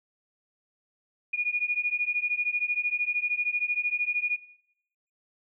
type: beating tone pair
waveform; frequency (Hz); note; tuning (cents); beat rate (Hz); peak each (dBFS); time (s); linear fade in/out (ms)
sine; 2439 / 2452; D#7 / D#7; -35 / -26; 13; -28; 1.33-4.37; 10
effects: noise-tail reverb RT60 0.8 s tail -18 dB re dry